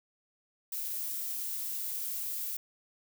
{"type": "noise", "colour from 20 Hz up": "violet", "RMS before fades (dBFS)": -36, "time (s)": [0.72, 2.57], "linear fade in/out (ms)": 5, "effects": []}